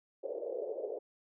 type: band-pass noise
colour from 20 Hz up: white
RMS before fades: -39 dBFS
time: 0.23-0.99 s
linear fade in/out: 10 ms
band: 410 to 550 Hz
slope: 48 dB/octave
effects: none